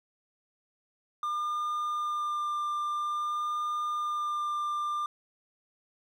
triangle tone with vibrato, 1200 Hz, D6, 37 cents sharp, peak -27 dBFS, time 1.23-5.06 s, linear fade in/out 2 ms, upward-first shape sine, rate 0.5 Hz, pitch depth 11 cents each way, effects none

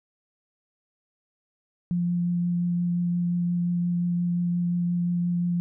sine tone with vibrato, 174.61 Hz, F3, in tune, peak -22 dBFS, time 1.91-5.6 s, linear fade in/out 0 ms, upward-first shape triangle, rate 5.7 Hz, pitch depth 11 cents each way, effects none

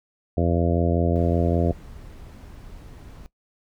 harmonic tone, 85.2 Hz, F2, 42 cents flat, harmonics 1 / 2 / 3 / 4 / 5 / 6 / 7 / 8, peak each -22 / -25 / -27 / -28 / -29 / -30 / -30 / -31 dBFS, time 0.37-1.72 s, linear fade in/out 5 ms
brown noise, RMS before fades -41 dBFS, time 1.16-3.26 s, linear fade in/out 0 ms
effects noise-tail reverb RT60 0.1 s tail -19 dB re dry

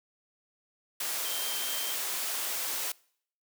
sine tone in noise, 3152 Hz, G7, 9 cents sharp, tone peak -38 dBFS, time 1.25-1.93 s, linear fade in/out 5 ms, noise white, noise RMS -33 dBFS, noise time 1-2.92 s, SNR -8 dB, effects noise-tail reverb RT60 0.6 s tail -24 dB re dry + high-pass 400 Hz 12 dB/octave

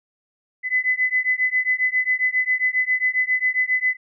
sine beating tone pair, 2010 / 2017.4 Hz, B6 / B6, +30 / +36 cents, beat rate 7.4 Hz, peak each -21 / -21 dBFS, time 0.63-3.97 s, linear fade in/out 50 ms, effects none

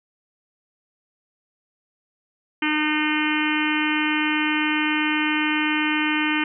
harmonic tone, 304.6 Hz, D#4, 37 cents flat, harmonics 1 / 3 / 4 / 5 / 6 / 7 / 8 / 9 / 10, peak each -23 / -30 / -32 / -29 / -29 / -28 / -29 / -31 / -31 dBFS, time 2.62-6.44 s, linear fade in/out 5 ms, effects none

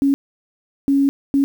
sine tone bursts at uneven times, 277.2 Hz, C#4, in tune, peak -12 dBFS, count 3, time 0.02-0.14 / 0.88-1.09 / 1.34-1.44 s, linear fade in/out 0 ms, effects 7-bit

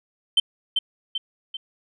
sine tone with echo, 3100 Hz, G7, 20 cents flat, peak -11 dBFS, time 0.37-0.4 s, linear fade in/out 5 ms, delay 390 ms, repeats 3, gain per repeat -6 dB, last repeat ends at 1.57 s, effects tanh soft clip ceiling -12 dBFS

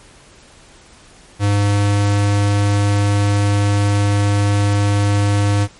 square tone, 101.8 Hz, G#2, 34 cents flat, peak -13 dBFS, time 1.39-5.68 s, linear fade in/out 50 ms, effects pink hiss -45 dBFS RMS until 5.79 s + MP3 48 kbps

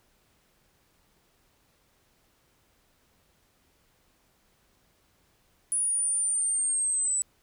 sine linear sweep, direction down, 9810 to 7902 Hz, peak -24 dBFS, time 5.72-7.22 s, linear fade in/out 0 ms, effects pink hiss -67 dBFS RMS until 7.42 s

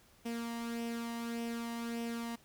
sawtooth tone with flanger, 233 Hz, A#3, 1 cent flat, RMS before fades -39 dBFS, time 0.25-2.36 s, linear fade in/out 10 ms, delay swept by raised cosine 0.35 to 1.04 ms, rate 1.7 Hz, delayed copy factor +0.5, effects pink hiss -64 dBFS RMS until 2.44 s

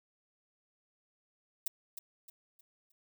violet noise with echo, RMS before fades -33 dBFS, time 1.66-1.68 s, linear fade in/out 5 ms, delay 310 ms, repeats 4, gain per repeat -9 dB, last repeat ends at 2.92 s, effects none

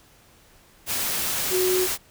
sine tone in noise, 368.5 Hz, F#4, 7 cents flat, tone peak -20 dBFS, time 1.5-1.88 s, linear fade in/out 50 ms, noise white, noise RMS -26 dBFS, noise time 0.86-1.98 s, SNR +3 dB, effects pink hiss -55 dBFS RMS until 2.1 s

